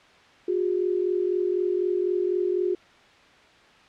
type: tone pair together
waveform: sine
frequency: 359.6 / 403.6 Hz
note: F#4 / G#4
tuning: -49 / -49 cents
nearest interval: major second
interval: 200 cents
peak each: -23 / -27 dBFS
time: 0.48-2.75 s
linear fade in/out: 5 ms
effects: white hiss -53 dBFS RMS until 3.88 s + low-pass 3000 Hz 12 dB/octave